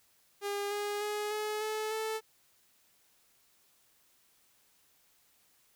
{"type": "tone with pitch steps", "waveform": "sawtooth", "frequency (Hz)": [405, 411.6, 418.3, 425.1, 432.1, 439.1], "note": ["G#4", "G#4", "G#4", "G#4", "A4", "A4"], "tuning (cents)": [-43, -16, 12, 40, -31, -4], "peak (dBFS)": -29, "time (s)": [0.41, 2.21], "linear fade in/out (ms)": 50, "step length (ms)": 300, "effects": ["white hiss -68 dBFS RMS until 5.75 s"]}